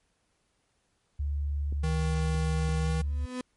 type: tone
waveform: sine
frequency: 72 Hz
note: D2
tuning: 34 cents flat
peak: -27 dBFS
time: 1.19-3.26 s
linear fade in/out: 10 ms
type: clicks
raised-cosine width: 3 ms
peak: -29 dBFS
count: 3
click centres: 1.725 / 2.348 / 2.689 s
type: tone with pitch glide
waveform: square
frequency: 158 to 159.37 Hz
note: D#3 to D#3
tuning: +27 to +42 cents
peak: -29 dBFS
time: 1.83-3.02 s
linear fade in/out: 10 ms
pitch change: +15 cents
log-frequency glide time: 2.83-2.88 s
type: tone with exponential growth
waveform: 35% pulse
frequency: 251.6 Hz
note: B3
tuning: 32 cents sharp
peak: -28 dBFS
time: 2.95-3.41 s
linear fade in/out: 2 ms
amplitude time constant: 100 ms
effects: pink hiss -73 dBFS RMS until 3.56 s + MP3 48 kbps